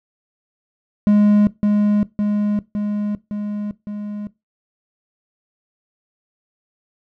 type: tone with echo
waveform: triangle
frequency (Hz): 207.5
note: G#3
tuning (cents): -1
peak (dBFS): -8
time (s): 1.07-1.47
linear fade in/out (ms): 0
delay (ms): 560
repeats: 5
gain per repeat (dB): -3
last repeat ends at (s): 4.27
effects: noise-tail reverb RT60 0.2 s tail -18 dB re dry